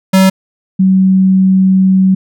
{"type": "tone pair in turn", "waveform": ["square", "sine"], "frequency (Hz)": [190, 189.2], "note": ["F#3", "F#3"], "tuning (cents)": [46, 39], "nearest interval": "unison", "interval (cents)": 7, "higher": "first", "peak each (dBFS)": -5, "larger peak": "neither", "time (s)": [[0.13, 0.3], [0.79, 2.15]], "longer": "second", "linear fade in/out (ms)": 10, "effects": []}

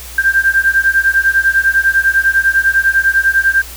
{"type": "beating tone pair", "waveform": "sine", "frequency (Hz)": [1578, 1588], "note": ["G6", "G6"], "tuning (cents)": [11, 22], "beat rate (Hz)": 10, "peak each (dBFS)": -12, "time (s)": [0.18, 3.62], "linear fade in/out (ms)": 5, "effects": ["added 60 Hz sine -32 dBFS peak until 3.76 s", "white hiss -32 dBFS RMS until 3.76 s"]}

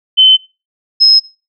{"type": "tone pair in turn", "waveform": "sine", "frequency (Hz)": [3060, 5146], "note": ["G7", "E8"], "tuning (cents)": [-42, -43], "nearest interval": "major sixth", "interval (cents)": 899, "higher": "second", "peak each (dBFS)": -3, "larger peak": "neither", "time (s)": [[0.17, 0.37], [1, 1.2]], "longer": "neither", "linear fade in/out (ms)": 20, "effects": ["noise-tail reverb RT60 0.3 s tail -21 dB re dry"]}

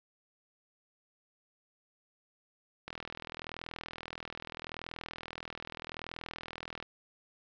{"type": "click train", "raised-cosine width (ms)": 0.3, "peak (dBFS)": -24, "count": 162, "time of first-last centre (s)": [2.88, 6.826], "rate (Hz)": 40.8, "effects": ["resampled to 16000 Hz", "9-bit"]}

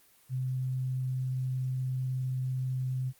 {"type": "tone", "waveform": "sine", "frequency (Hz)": 129.2, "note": "C3", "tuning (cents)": -21, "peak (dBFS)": -29, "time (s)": [0.29, 3.13], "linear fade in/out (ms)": 50, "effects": ["white hiss -62 dBFS RMS until 3.19 s", "Opus 24 kbps"]}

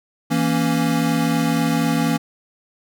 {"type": "chord", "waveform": "square", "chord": "A# diminished", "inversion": "second", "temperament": "equal", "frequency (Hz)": [164.81, 233.1, 277.2], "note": ["E3", "A#3", "C#4"], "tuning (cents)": [0, 0, 0], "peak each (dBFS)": -22, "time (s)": [0.3, 2.18], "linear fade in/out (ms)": 20, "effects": []}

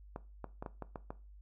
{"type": "clicks", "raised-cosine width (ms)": 1, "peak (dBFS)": -27, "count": 7, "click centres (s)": [0.161, 0.443, 0.625, 0.662, 0.823, 0.958, 1.105], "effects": ["noise-tail reverb RT60 0.3 s tail -17 dB re dry", "added 50 Hz sine -52 dBFS peak until 1.41 s"]}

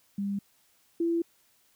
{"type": "tone pair in turn", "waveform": "sine", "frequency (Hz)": [200, 336.4], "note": ["G3", "E4"], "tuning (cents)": [35, 35], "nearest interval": "major sixth", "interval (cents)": 900, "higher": "second", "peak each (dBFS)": [-28, -24], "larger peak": "second", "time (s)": [[0.18, 0.39], [1, 1.22]], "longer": "second", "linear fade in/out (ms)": 5, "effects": ["white hiss -66 dBFS RMS until 1.75 s"]}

